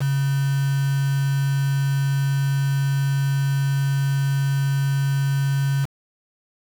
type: tone with quantisation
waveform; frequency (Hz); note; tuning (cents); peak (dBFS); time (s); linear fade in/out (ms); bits
sine; 138.1; C#3; -6; -18; 0-5.86; 20; 5
effects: none